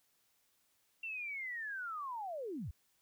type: linear sweep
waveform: sine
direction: down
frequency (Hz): 2727 to 55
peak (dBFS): -39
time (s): 1.03-2.71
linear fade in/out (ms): 5
effects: white hiss -75 dBFS RMS until 3.01 s